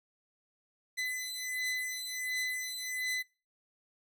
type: beating tone pair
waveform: sawtooth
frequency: 2012 / 2013.4 Hz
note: B6 / B6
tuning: +32 / +33 cents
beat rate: 1.4 Hz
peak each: -34 / -34 dBFS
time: 0.97-3.23 s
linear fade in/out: 20 ms
effects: noise-tail reverb RT60 0.3 s tail -21 dB re dry